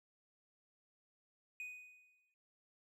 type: tone with exponential decay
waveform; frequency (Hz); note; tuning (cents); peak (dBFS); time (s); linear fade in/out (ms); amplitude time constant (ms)
triangle; 2489; D#7; 0; -40; 1.6-2.34; 1; 160
effects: none